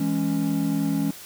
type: chord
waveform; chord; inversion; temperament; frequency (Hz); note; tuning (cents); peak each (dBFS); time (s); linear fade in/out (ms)
triangle; C# minor; first; equal; 164.81 / 207.7 / 277.2; E3 / G#3 / C#4; 0 / 0 / 0; -25 / -25 / -22; 0-1.11; 5
effects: white hiss -42 dBFS RMS until 1.25 s